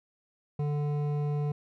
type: tone with hard clipping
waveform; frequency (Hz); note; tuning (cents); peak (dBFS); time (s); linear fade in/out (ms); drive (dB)
sine; 146.83; D3; 0; -29; 0.59-1.52; 5; 11
effects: none